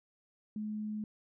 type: tone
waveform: sine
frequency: 212.9 Hz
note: G#3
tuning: 43 cents sharp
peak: -35 dBFS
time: 0.56-1.04 s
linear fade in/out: 2 ms
effects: none